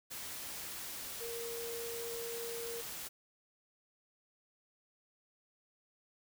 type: tone in noise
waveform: sine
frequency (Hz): 466.2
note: A#4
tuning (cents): 0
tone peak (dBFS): -41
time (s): 1.2-2.82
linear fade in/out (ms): 20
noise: white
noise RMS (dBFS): -44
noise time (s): 0.1-3.09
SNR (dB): 0
effects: none